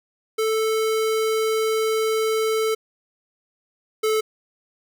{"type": "tone pair in turn", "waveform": "square", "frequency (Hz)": [440, 435.2], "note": ["A4", "A4"], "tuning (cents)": [0, -19], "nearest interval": "unison", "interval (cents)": 19, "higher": "first", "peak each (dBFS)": [-20, -19], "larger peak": "second", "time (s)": [[0.38, 2.75], [4.03, 4.21]], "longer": "first", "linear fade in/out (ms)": 10, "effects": []}